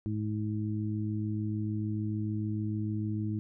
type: harmonic tone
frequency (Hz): 106.7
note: G#2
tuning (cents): +47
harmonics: 1 / 2 / 3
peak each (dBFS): -32 / -35 / -37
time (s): 0.06-3.39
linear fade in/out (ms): 0
effects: none